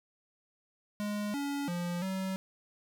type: tone with pitch steps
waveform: square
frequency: 207.4 / 283 / 174.7 / 189.9 Hz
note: G#3 / C#4 / F3 / F#3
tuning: -2 / +36 / +1 / +45 cents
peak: -33 dBFS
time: 1-2.36 s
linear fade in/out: 0 ms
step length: 340 ms
effects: none